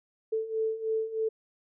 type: beating tone pair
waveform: sine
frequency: 440 / 443.2 Hz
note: A4 / A4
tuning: 0 / +13 cents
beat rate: 3.2 Hz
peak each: -33 / -29 dBFS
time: 0.32-1.29 s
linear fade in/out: 10 ms
effects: none